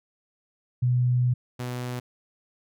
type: tone pair in turn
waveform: sine / sawtooth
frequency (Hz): 124 / 124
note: B2 / B2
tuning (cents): +7 / +7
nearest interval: unison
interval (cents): 0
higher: neither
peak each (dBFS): -19 / -26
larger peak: first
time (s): 0.82-1.34 / 1.59-2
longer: first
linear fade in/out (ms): 10
effects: none